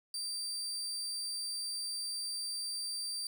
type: tone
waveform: 30% pulse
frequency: 4678 Hz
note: D8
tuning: 8 cents flat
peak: -33 dBFS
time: 0.14-3.27 s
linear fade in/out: 2 ms
effects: 10-bit